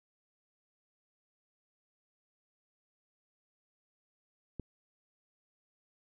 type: click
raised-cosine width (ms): 3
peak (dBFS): -26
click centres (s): 4.597
effects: none